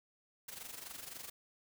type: noise with amplitude modulation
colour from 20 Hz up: white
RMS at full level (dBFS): -45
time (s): 0.48-1.3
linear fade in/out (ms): 5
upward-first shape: sine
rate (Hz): 23.8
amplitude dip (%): 70
effects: none